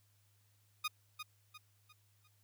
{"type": "tone with echo", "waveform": "15% pulse", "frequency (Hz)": 1235, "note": "D#6", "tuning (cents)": -13, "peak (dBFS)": -28, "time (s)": [0.84, 0.88], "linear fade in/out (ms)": 10, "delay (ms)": 350, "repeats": 4, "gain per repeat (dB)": -8, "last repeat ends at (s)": 2.28, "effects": ["added 102 Hz sine -70 dBFS peak until 2.43 s", "white hiss -75 dBFS RMS until 2.43 s"]}